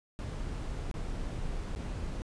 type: noise with dropouts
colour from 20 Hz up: brown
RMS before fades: -36 dBFS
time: 0.19-2.22 s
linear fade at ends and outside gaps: 0 ms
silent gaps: 0.913-0.941 / 1.75-1.76 s
effects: resampled to 22050 Hz